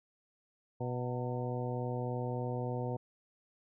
harmonic tone with a mistuned harmonic, 123.47 Hz, B2, in tune, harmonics 1 / 2 / 3 / 4 / 5 / 6 / 7, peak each -36 / -42 / -43 / -40 / -46 / -45 / -46 dBFS, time 0.8-2.97 s, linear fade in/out 10 ms, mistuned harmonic 7, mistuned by +71 cents, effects none

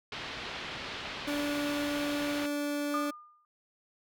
white low-pass noise, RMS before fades -40 dBFS, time 0.12-2.46 s, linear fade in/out 2 ms, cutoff 3800 Hz, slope 24 dB/octave
30% pulse tone, 290.5 Hz, D4, 19 cents flat, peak -28 dBFS, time 1.27-3.11 s, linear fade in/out 10 ms
sine tone with exponential decay, 1210 Hz, D#6, 49 cents flat, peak -28 dBFS, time 2.94-3.45 s, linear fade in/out 1 ms, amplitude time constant 110 ms
effects none

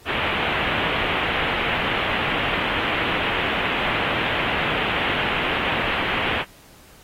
white low-pass noise, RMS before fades -24 dBFS, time 0.05-6.45 s, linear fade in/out 50 ms, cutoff 3100 Hz, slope 48 dB/octave, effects pink hiss -50 dBFS RMS until 7.03 s + AAC 48 kbps

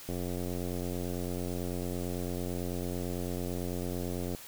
click train, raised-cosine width 2 ms, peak -23 dBFS, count 380, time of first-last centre 0.09-4.348 s, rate 89 Hz, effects white hiss -48 dBFS RMS until 4.47 s

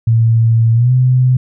sine tone with pitch glide, 114.1 to 127.34 Hz, A#2 to C3, -37 to -47 cents, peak -7 dBFS, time 0.07-1.37 s, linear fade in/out 5 ms, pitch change +190 cents, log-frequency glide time 0.74-0.92 s, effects none

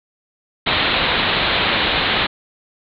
white low-pass noise, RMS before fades -18 dBFS, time 0.66-2.27 s, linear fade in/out 10 ms, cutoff 4100 Hz, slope 96 dB/octave, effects none

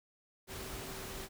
sine tone in noise, 383.3 Hz, G4, 39 cents flat, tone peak -51 dBFS, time 0.47-1.29 s, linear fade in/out 50 ms, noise pink, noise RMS -44 dBFS, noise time 0.47-1.29 s, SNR -10 dB, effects none

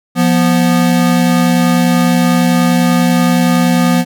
square tone pair together, 174.61 / 245.1 Hz, F3 / B3, 0 / -13 cents, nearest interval tritone, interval 587 cents, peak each -12 dBFS, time 0.15-4.05 s, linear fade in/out 50 ms, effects none

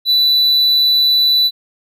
triangle tone, 3974 Hz, B7, 10 cents sharp, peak -8 dBFS, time 0.05-1.51 s, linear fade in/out 50 ms, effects none

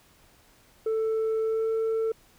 sine tone with pitch glide, 442.4 to 446.5 Hz, A4 to A4, +9 to +25 cents, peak -21 dBFS, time 0.86-2.12 s, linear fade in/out 5 ms, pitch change +16 cents, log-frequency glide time 1.42-1.69 s, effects tanh soft clip ceiling -23 dBFS + pink hiss -59 dBFS RMS until 2.38 s

